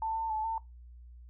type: tone with pitch steps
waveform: sine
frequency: 889 / 898 / 868 / 898 Hz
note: A5 / A5 / A5 / A5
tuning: +18 / +35 / -24 / +35 cents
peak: -30 dBFS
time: 0.02-0.58 s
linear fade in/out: 2 ms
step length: 140 ms
effects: noise-tail reverb RT60 0.2 s tail -20 dB re dry + added 60 Hz sine -48 dBFS peak until 1.29 s